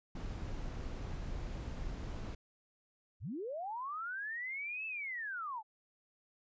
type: noise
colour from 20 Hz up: brown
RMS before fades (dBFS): -41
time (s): 0.15-2.35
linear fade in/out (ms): 5
type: linear two-way sweep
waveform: sine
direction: up then down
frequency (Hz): 59.7 to 2648 to 819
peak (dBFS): -38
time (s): 3.2-5.63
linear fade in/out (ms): 50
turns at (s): 4.86
effects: resampled to 16000 Hz